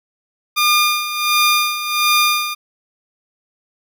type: tone with tremolo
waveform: 15% pulse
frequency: 1208 Hz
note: D6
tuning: 48 cents sharp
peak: -5 dBFS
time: 0.56-2.55 s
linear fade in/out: 20 ms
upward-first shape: sine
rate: 1.4 Hz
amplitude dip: 70%
effects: none